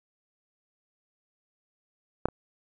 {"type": "clicks", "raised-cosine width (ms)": 1, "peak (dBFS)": [-8, -25], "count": 2, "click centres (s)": [2.256, 2.286], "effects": []}